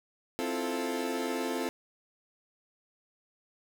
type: chord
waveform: 30% pulse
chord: F major seventh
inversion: second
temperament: equal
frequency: 261.6 / 329.6 / 349.2 / 440 Hz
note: C4 / E4 / F4 / A4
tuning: 0 / 0 / 0 / 0 cents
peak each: -32 / -36 / -35 / -33 dBFS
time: 0.39-1.69 s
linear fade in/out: 0 ms
effects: none